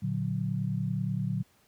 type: chord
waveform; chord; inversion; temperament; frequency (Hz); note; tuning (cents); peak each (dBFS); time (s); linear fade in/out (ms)
sine; Bb augmented; none; equal; 116.54 / 146.83 / 185; Bb2 / D3 / F#3; 0 / 0 / 0; -32; 0.02-1.43; 10
effects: pink hiss -65 dBFS RMS until 1.67 s + high-pass 60 Hz 12 dB/octave